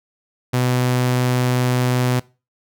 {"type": "tone", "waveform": "sawtooth", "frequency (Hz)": 125.3, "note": "B2", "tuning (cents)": 25, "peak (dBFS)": -12, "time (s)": [0.53, 2.2], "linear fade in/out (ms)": 10, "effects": ["noise-tail reverb RT60 0.3 s tail -21 dB re dry"]}